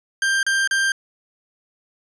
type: tone bursts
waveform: 40% pulse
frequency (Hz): 1583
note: G6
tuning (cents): +17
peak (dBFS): -16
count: 3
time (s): 0.22-0.92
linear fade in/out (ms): 2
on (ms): 210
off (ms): 35
effects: resampled to 22050 Hz